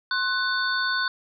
sine tone cluster, 1058 / 1492 / 3585 / 4440 Hz, C6 / F#6 / A7 / C#8, +19 / +14 / +32 / +2 cents, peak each -30 / -24 / -33 / -30 dBFS, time 0.11-1.08 s, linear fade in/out 2 ms, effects none

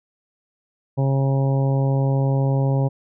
harmonic tone, 136 Hz, C#3, 33 cents flat, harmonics 1 / 2 / 3 / 4 / 5 / 6 / 7, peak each -17 / -28 / -30 / -28 / -36 / -34 / -37 dBFS, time 0.97-2.89 s, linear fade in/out 20 ms, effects none

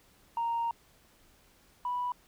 sine tone pair in turn, 930 / 984 Hz, A#5 / B5, -4 / -7 cents, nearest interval minor second, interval 97 cents, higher second, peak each -27 / -29 dBFS, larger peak first, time 0.37-0.71 / 1.85-2.12 s, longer first, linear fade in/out 2 ms, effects tanh soft clip ceiling -25 dBFS + pink hiss -63 dBFS RMS until 2.27 s

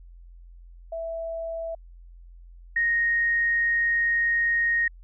sine tone pair in turn, 659.3 / 1864.8 Hz, E5 / A#6, 0 / 0 cents, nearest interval octave + tritone, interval 1800 cents, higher second, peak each -29 / -20 dBFS, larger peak second, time 0.92-1.75 / 2.76-4.88 s, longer second, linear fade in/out 5 ms, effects added 43 Hz sine -44 dBFS peak until 5.03 s

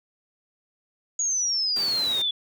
sine exponential sweep, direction down, 6790 to 3400 Hz, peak -22 dBFS, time 1.19-2.31 s, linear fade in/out 5 ms
pink noise, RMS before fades -36 dBFS, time 1.76-2.22 s, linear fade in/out 5 ms
effects high-pass 200 Hz 12 dB/octave

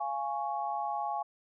sine chord, Db major, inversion first, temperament just, 693 / 831.5 / 1108.7 Hz, F5 / Ab5 / Db6, -14 / +2 / 0 cents, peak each -37 / -33 / -38 dBFS, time 0-1.23 s, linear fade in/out 10 ms, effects none

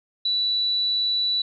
sine tone, 3951 Hz, B7, in tune, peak -20 dBFS, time 0.25-1.42 s, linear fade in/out 5 ms, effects none

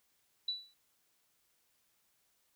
sine tone with exponential decay, 3951 Hz, B7, in tune, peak -30 dBFS, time 0.48-0.74 s, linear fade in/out 5 ms, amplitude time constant 56 ms, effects white hiss -75 dBFS RMS until 2.55 s

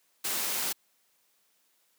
white noise, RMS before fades -31 dBFS, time 0.24-0.73 s, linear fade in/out 10 ms, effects white hiss -70 dBFS RMS until 1.98 s + high-pass 200 Hz 12 dB/octave

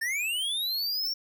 square linear sweep, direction up, 1760 to 5550 Hz, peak -28 dBFS, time 0.01-1.14 s, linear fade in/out 10 ms, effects 11-bit

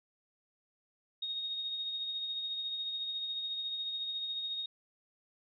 sine tone with tremolo, 3729 Hz, A#7, in tune, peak -33 dBFS, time 1.22-4.66 s, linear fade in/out 5 ms, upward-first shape triangle, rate 14 Hz, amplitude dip 40%, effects none

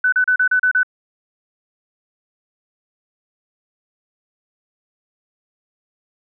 sine tone bursts, 1500 Hz, F#6, 23 cents sharp, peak -12 dBFS, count 7, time 0.04-0.832 s, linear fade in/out 5 ms, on 84 ms, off 34 ms, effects none

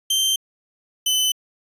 sawtooth tone pair in turn, 3133 / 3030 Hz, G7 / F#7, -2 / +40 cents, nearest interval minor second, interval 58 cents, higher first, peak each -14 dBFS, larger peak neither, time 0.1-0.36 / 1.06-1.32 s, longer neither, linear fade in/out 5 ms, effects resampled to 32000 Hz

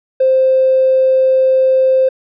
triangle tone, 523.3 Hz, C5, in tune, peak -4 dBFS, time 0.2-2.09 s, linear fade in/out 10 ms, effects tanh soft clip ceiling -6 dBFS + resampled to 11025 Hz

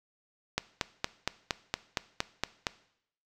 click train, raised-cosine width 0.2 ms, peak -10 dBFS, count 10, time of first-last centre 0.58-2.668 s, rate 4.31 Hz, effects noise-tail reverb RT60 0.7 s tail -18 dB re dry

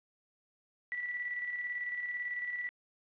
sine tone with tremolo, 1958 Hz, B6, 15 cents flat, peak -33 dBFS, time 0.92-2.69 s, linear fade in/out 0 ms, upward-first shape square, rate 18 Hz, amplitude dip 40%, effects resampled to 8000 Hz + 11-bit

